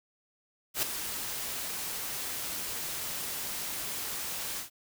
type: noise with ADSR envelope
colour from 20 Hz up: white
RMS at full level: -27 dBFS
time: 0.74-4.7 s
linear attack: 86 ms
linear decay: 7 ms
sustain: -9 dB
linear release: 120 ms
effects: none